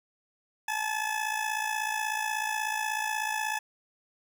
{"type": "tone with amplitude modulation", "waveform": "20% pulse", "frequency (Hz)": 862, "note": "A5", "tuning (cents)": -36, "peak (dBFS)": -21, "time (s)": [0.68, 3.59], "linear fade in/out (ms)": 5, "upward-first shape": "sine", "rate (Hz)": 56.4, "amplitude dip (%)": 65, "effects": []}